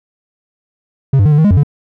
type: tone with pitch steps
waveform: triangle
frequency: 135.8 / 99 / 151.8 / 147.3 / 157.8 / 206.2 / 90.6 / 143.8 Hz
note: C#3 / G2 / D#3 / D3 / D#3 / G#3 / F#2 / D3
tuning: -35 / +18 / -42 / +6 / +25 / -12 / -36 / -36 cents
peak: -4 dBFS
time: 1.13-1.634 s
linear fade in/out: 5 ms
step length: 63 ms
effects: none

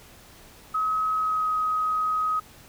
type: tone with pitch glide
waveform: sine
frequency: 1275 to 1261.1 Hz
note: D#6 to D#6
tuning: +42 to +23 cents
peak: -22 dBFS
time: 0.74-2.4 s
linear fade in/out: 10 ms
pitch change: -19 cents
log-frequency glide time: 1.15-1.5 s
effects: pink hiss -50 dBFS RMS until 2.68 s

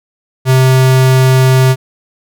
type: tone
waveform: square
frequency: 130.4 Hz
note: C3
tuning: 5 cents flat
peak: -6 dBFS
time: 0.45-1.76 s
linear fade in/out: 50 ms
effects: none

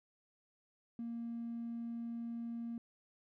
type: tone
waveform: triangle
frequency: 233.1 Hz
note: A#3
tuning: in tune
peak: -36 dBFS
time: 0.99-2.78 s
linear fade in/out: 2 ms
effects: tanh soft clip ceiling -36 dBFS

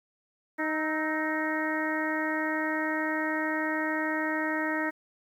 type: harmonic tone with a mistuned harmonic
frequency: 311.1 Hz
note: D#4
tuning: in tune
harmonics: 1 / 2 / 3 / 4 / 5 / 6 / 7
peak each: -31 / -35 / -36 / -39 / -37 / -32 / -41 dBFS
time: 0.58-4.91 s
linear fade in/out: 20 ms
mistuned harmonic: 4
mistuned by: +67 cents
effects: 10-bit

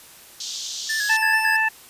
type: band-pass noise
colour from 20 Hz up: white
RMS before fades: -31 dBFS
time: 0.4-1.17 s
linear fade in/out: 5 ms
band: 3200 to 6900 Hz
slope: 48 dB/octave
type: tone with vibrato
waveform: square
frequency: 1719 Hz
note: A6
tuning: 41 cents flat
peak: -23 dBFS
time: 0.89-1.57 s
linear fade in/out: 10 ms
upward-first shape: square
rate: 4.5 Hz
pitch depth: 46 cents each way
type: harmonic tone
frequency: 880 Hz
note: A5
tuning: in tune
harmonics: 1 / 2 / 3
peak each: -24 / -19 / -25 dBFS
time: 1.09-1.69 s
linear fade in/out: 10 ms
effects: white hiss -46 dBFS RMS until 1.89 s + resampled to 32000 Hz

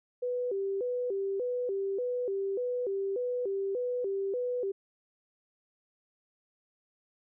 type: tone with vibrato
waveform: sine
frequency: 440 Hz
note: A4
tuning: in tune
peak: -29 dBFS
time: 0.22-4.72 s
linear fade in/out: 10 ms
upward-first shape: square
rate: 1.7 Hz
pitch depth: 200 cents each way
effects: none

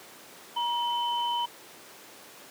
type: tone pair together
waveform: sine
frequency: 952 / 3045 Hz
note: A#5 / F#7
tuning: +36 / +49 cents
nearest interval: octave + minor sixth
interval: 2013 cents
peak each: -27 / -32 dBFS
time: 0.56-1.46 s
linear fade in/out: 10 ms
effects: pink hiss -48 dBFS RMS until 2.5 s + high-pass 300 Hz 12 dB/octave

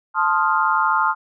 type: chord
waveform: sine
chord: F dominant seventh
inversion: first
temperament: equal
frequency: 880 / 1046.5 / 1244.5 / 1396.9 Hz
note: A5 / C6 / Eb6 / F6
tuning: 0 / 0 / 0 / 0 cents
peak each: -21 dBFS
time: 0.14-1.15 s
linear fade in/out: 50 ms
effects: none

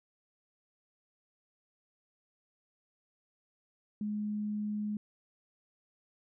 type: tone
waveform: sine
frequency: 209.8 Hz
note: G#3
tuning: 18 cents sharp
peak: -32 dBFS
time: 4.01-4.97 s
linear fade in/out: 2 ms
effects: none

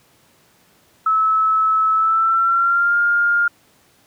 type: tone with pitch glide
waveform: sine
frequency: 1300 to 1409.5 Hz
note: E6 to F6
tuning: -24 to +16 cents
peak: -13 dBFS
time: 1.06-3.48 s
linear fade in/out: 5 ms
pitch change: +140 cents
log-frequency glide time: 1.93-2.98 s
effects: pink hiss -55 dBFS RMS until 4.06 s + high-pass 100 Hz 12 dB/octave

